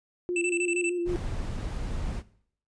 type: tone with vibrato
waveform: sine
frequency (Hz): 349.8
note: F4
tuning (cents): +3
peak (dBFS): -26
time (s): 0.29-1.16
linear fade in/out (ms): 0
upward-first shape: square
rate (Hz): 6.5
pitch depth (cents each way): 27
type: tone bursts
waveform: square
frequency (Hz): 2655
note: E7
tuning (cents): +12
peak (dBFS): -27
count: 7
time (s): 0.36-0.894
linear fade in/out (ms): 2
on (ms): 54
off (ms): 26
type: noise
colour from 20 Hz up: brown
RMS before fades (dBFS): -32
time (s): 1.05-2.23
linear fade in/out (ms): 50
effects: noise-tail reverb RT60 0.6 s tail -18 dB re dry + resampled to 22050 Hz